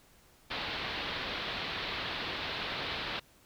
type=low-pass noise; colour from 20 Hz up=white; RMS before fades=-37 dBFS; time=0.5-3.2 s; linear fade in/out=10 ms; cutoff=4200 Hz; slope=48 dB/octave; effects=pink hiss -62 dBFS RMS until 3.45 s